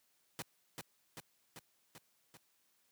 pink noise with echo, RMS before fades -42 dBFS, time 0.39-0.42 s, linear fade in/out 0 ms, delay 390 ms, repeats 5, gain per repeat -3 dB, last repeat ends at 2.37 s, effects white hiss -75 dBFS RMS until 2.91 s + high-pass 100 Hz 12 dB/octave

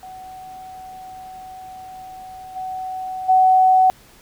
sine tone with level steps, 749 Hz, F#5, 21 cents sharp, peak -34 / -25 / -10 dBFS, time 0.03-3.9 s, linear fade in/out 0 ms, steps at 2.55 / 3.28 s, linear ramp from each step 20 ms, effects pink hiss -49 dBFS RMS until 4.21 s

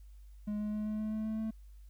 triangle tone with pitch steps, 209 / 210.6 / 212.2 / 213.8 / 215.4 / 217 / 218.6 / 220.3 Hz, G#3 / G#3 / G#3 / A3 / A3 / A3 / A3 / A3, +11 / +24 / +38 / -49 / -37 / -24 / -11 / +2 cents, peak -31 dBFS, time 0.47-1.51 s, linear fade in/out 10 ms, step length 130 ms, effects added 50 Hz sine -50 dBFS peak until 1.89 s + white hiss -74 dBFS RMS until 1.89 s

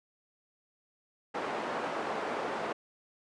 white band-pass noise, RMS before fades -35 dBFS, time 1.34-2.73 s, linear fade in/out 10 ms, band 300 to 970 Hz, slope 12 dB/octave, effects resampled to 22050 Hz

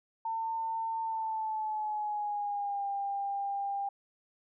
sine tone with pitch glide, 901 to 798.1 Hz, A5 to G5, +41 to +31 cents, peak -31 dBFS, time 0.25-3.89 s, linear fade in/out 5 ms, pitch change -210 cents, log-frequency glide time 1-2.87 s, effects none

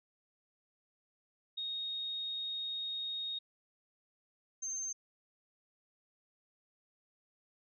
sine tone pair in turn, 3729 / 6308 Hz, A#7 / G8, 0 / +10 cents, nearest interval major sixth, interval 910 cents, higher second, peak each -36 / -36 dBFS, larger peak neither, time 1.57-3.39 / 4.62-4.93 s, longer first, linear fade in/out 10 ms, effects none

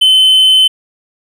triangle tone, 3056 Hz, G7, 45 cents flat, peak -3 dBFS, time 0.01-0.68 s, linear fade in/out 10 ms, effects none

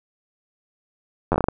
slowing click train, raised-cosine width 1 ms, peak -5 dBFS, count 8, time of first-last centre 1.32-1.485 s, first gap 10 ms, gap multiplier 1.28, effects none

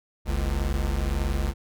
square tone pair together, 47.58 / 69.3 Hz, F#1 / C#2, +49 / 0 cents, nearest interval perfect fifth, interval 651 cents, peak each -27 dBFS, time 0.25-1.54 s, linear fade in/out 50 ms, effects none

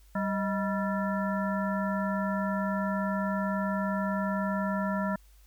harmonic tone with a mistuned harmonic, 194.7 Hz, G3, 12 cents flat, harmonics 1 / 3 / 5 / 7 / 9, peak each -29 / -34 / -36 / -37 / -39 dBFS, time 0.15-5.16 s, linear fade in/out 5 ms, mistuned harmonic 3, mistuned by +120 cents, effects added 50 Hz sine -54 dBFS peak until 5.46 s + white hiss -65 dBFS RMS until 5.46 s

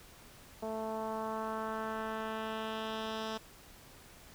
10% pulse tone with low-pass filter sweep, 220.2 Hz, A3, 2 cents sharp, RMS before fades -38 dBFS, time 0.62-3.38 s, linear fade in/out 10 ms, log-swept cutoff 680 to 4800 Hz, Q 1.6, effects pink hiss -56 dBFS RMS until 4.34 s

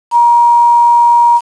sine tone with quantisation, 948 Hz, A#5, 29 cents sharp, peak -4 dBFS, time 0.11-1.41 s, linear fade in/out 50 ms, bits 5, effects resampled to 22050 Hz

